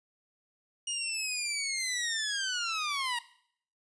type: linear sweep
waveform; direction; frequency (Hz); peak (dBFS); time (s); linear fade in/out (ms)
15% pulse; down; 2873 to 932.3; -24; 0.87-3.19; 5
effects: noise-tail reverb RT60 0.6 s tail -17 dB re dry + resampled to 22050 Hz